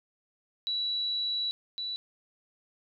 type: tone pair in turn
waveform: sine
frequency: 3927 / 3948 Hz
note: B7 / B7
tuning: -11 / -1 cents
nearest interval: unison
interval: 10 cents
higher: second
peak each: -28 / -32 dBFS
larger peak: first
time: 0.67-1.51 / 1.78-1.96 s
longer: first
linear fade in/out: 0 ms
effects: none